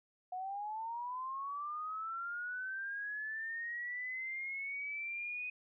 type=linear sweep; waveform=sine; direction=up; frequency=723 to 2500 Hz; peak=-38 dBFS; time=0.32-5.5 s; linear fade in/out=5 ms; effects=none